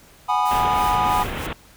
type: chord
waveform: triangle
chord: G# minor seventh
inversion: third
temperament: equal with one note detuned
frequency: 740 / 830.6 / 987.8 / 1226 Hz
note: F#5 / G#5 / B5 / D#6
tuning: 0 / 0 / 0 / -26 cents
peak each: -23 / -20 / -20 / -22 dBFS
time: 0.28-1.24 s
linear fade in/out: 20 ms
type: noise with tremolo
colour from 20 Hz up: white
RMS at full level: -35 dBFS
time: 0.45-1.47 s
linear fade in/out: 10 ms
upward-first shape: sine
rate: 3.1 Hz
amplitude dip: 75%
type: low-pass noise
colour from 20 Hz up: pink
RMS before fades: -28 dBFS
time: 0.51-1.53 s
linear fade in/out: 2 ms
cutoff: 3400 Hz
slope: 48 dB/octave
effects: pink hiss -50 dBFS RMS until 1.76 s